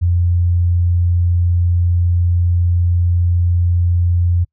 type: tone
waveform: sine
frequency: 87.31 Hz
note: F2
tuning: in tune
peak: -11 dBFS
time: 0.01-4.45 s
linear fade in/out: 20 ms
effects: noise-tail reverb RT60 0.1 s tail -26 dB re dry